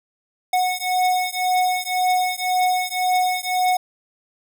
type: beating tone pair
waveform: square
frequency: 733 / 734.9 Hz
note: F#5 / F#5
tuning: -16 / -12 cents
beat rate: 1.9 Hz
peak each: -22 dBFS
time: 0.53-3.77 s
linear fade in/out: 5 ms
effects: none